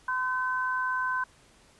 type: tone pair together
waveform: sine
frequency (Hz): 1021 / 1528.2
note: C6 / G6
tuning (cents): -43 / -44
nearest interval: perfect fifth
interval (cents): 699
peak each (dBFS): -29 / -29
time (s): 0.08-1.24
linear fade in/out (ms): 5
effects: pink hiss -59 dBFS RMS until 1.79 s + resampled to 24000 Hz